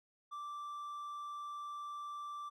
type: tone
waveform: triangle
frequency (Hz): 1172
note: D6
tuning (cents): -4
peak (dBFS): -40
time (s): 0.31-2.5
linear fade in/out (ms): 20
effects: none